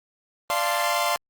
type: chord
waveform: sawtooth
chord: D minor seventh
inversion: none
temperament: equal with one note detuned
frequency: 587.3 / 691.6 / 880 / 1046.5 Hz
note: D5 / F5 / A5 / C6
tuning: 0 / -17 / 0 / 0 cents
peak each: -25 / -22 / -26 / -22 dBFS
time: 0.5-1.16 s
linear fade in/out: 0 ms
effects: Opus 32 kbps